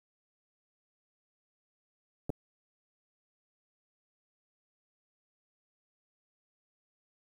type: clicks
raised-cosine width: 2 ms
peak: -21 dBFS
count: 2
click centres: 2.295 / 2.302 s
effects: 9-bit